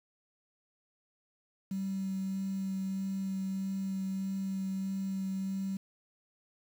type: tone with vibrato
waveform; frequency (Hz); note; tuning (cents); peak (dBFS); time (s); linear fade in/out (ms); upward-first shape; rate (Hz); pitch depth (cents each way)
triangle; 192.2; G3; -34; -28; 1.71-5.77; 5; sine; 1.6; 10
effects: tanh soft clip ceiling -30 dBFS + 9-bit